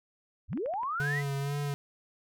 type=linear sweep; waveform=sine; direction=up; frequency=40.23 to 2075 Hz; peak=-30 dBFS; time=0.48-1.23 s; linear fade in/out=50 ms
type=clicks; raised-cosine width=0.5 ms; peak=-32 dBFS; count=5; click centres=0.531 / 0.575 / 0.66 / 0.738 / 0.833 s
type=tone with vibrato; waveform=square; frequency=141.6 Hz; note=C#3; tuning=37 cents sharp; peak=-31 dBFS; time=1-1.74 s; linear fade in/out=0 ms; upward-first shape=sine; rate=2.1 Hz; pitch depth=38 cents each way
effects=none